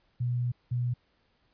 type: tone bursts at uneven times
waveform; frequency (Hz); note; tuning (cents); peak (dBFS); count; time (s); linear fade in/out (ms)
sine; 122.3; B2; -16; -26; 2; 0.2-0.52 / 0.71-0.94; 10
effects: pink hiss -70 dBFS RMS until 1.53 s + resampled to 11025 Hz